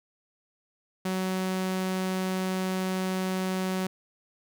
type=tone; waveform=sawtooth; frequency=187 Hz; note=F#3; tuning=19 cents sharp; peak=-23 dBFS; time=1.05-3.87 s; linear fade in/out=5 ms; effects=none